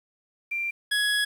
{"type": "tone pair in turn", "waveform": ["sine", "25% pulse"], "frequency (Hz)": [2368, 1674.4], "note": ["D7", "G#6"], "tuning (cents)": [14, 14], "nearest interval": "tritone", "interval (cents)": 600, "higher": "first", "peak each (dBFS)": [-26, -18], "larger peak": "second", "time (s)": [[0.51, 0.71], [0.91, 1.25]], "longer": "second", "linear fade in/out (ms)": 10, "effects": ["low-pass 12000 Hz 12 dB/octave", "9-bit"]}